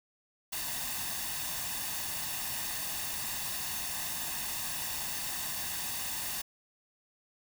white noise with comb filter, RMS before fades -36 dBFS, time 0.52-6.42 s, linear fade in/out 10 ms, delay 1.1 ms, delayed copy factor +0.6, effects none

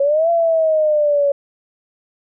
sine exponential two-way sweep, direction up then down, 548 to 682 to 561 Hz, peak -12 dBFS, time 0-1.32 s, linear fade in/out 5 ms, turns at 0.3 s, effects none

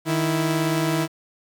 sawtooth tone pair together, 155.55 / 329.6 Hz, D#3 / E4, 0 / 0 cents, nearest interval octave + minor second, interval 1300 cents, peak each -19 dBFS, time 0.05-1.08 s, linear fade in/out 50 ms, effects 9-bit

